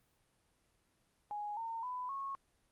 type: tone with pitch steps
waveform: sine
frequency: 830.6 / 911 / 999.2 / 1096 Hz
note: G#5 / A#5 / B5 / C#6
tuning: 0 / -40 / +20 / -20 cents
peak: -38 dBFS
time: 1.31-2.35 s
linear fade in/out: 0 ms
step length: 260 ms
effects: pink hiss -75 dBFS RMS until 2.71 s + Opus 32 kbps